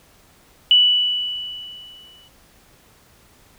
sine tone with exponential decay, 2960 Hz, F#7, in tune, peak -8 dBFS, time 0.71-2.28 s, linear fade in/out 1 ms, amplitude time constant 340 ms, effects pink hiss -53 dBFS RMS until 3.58 s

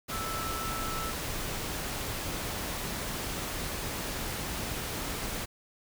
sine tone in noise, 1318.5 Hz, E6, in tune, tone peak -36 dBFS, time 0.11-1.12 s, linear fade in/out 20 ms, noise pink, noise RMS -35 dBFS, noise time 0.08-5.46 s, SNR -4 dB, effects none

